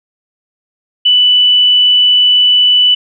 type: tone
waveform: sine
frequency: 2978 Hz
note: F#7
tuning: 11 cents sharp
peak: -5 dBFS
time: 1.05-2.95 s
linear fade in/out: 10 ms
effects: none